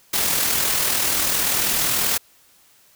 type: noise with amplitude modulation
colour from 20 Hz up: white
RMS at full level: -19 dBFS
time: 0.13-2.18 s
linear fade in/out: 10 ms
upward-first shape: sine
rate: 40.4 Hz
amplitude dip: 35%
effects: white hiss -55 dBFS RMS until 2.95 s